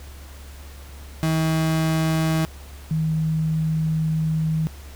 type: tone pair in turn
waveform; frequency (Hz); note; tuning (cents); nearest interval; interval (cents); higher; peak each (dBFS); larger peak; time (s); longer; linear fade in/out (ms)
35% pulse / sine; 159.9 / 158.43; D#3 / D#3; +48 / +32; unison; 16; first; -17 / -19; first; 1.23-2.45 / 2.91-4.67; second; 0
effects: added 70 Hz sine -38 dBFS peak until 4.95 s + pink hiss -46 dBFS RMS until 4.95 s